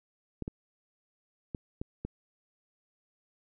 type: clicks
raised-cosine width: 3 ms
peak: -22 dBFS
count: 5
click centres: 0.423 / 0.479 / 1.548 / 1.815 / 2.05 s
effects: none